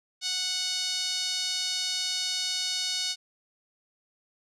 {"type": "tone with band-pass filter", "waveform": "5% pulse", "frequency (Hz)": 738, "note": "F#5", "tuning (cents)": -5, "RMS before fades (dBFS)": -30, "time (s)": [0.21, 3.16], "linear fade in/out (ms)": 50, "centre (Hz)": 4200, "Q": 1.9, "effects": []}